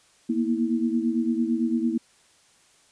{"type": "tone cluster", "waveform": "sine", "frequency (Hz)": [232.2, 241.1, 325.5], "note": ["A#3", "B3", "E4"], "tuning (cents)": [-7, -41, -22], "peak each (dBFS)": [-25, -26, -27], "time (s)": [0.29, 1.98], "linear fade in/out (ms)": 10, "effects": ["white hiss -59 dBFS RMS until 2.91 s", "resampled to 22050 Hz"]}